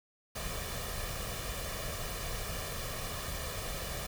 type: noise with comb filter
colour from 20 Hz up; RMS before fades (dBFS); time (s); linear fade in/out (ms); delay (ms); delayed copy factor
pink; -38; 0.35-4.07; 10; 1.7; +0.6
effects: none